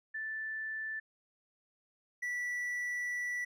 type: tone pair in turn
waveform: sine / triangle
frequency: 1760 / 1958.3 Hz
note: A6 / B6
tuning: 0 / -15 cents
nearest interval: major second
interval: 185 cents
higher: second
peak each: -36 / -32 dBFS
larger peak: second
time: 0.14-1 / 2.22-3.45 s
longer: second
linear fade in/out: 10 ms
effects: none